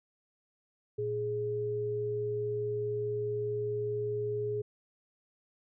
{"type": "tone pair together", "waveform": "sine", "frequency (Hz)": [115.6, 417.7], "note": ["A#2", "G#4"], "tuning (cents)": [-14, 10], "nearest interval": "octave + minor seventh", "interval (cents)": 2224, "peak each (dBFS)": [-38, -31], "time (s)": [0.98, 4.62], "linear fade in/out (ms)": 10, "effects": []}